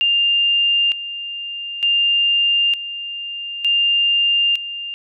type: tone with tremolo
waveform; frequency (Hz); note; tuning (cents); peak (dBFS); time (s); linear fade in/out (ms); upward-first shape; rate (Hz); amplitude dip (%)
sine; 2800; F7; +4; -13; 0.01-4.94; 0; square; 0.55; 75
effects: none